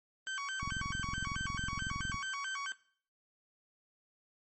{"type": "tone with vibrato", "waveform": "30% pulse", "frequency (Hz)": 1318.5, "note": "E6", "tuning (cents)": 0, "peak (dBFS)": -34, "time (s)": [0.27, 2.72], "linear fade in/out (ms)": 0, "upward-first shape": "square", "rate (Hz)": 4.6, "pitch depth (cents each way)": 280}
{"type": "click train", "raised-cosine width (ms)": 5, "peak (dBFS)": -28, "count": 34, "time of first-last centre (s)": [0.63, 2.144], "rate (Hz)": 21.8}
{"effects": ["noise-tail reverb RT60 0.5 s tail -18 dB re dry", "MP3 32 kbps"]}